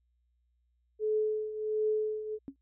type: tone with tremolo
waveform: sine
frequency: 430 Hz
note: A4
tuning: 40 cents flat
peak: -25 dBFS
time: 0.99-2.39 s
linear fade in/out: 50 ms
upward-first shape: triangle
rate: 1.4 Hz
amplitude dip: 75%
type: tone with exponential decay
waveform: sine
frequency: 274 Hz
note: C#4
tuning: 20 cents flat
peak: -33 dBFS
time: 2.48-2.56 s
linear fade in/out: 0 ms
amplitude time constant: 16 ms
effects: added 60 Hz sine -70 dBFS peak until 2.61 s